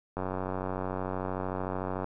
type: click train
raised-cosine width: 1 ms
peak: -19 dBFS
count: 176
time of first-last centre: 0.17-2.044 s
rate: 93.4 Hz
effects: none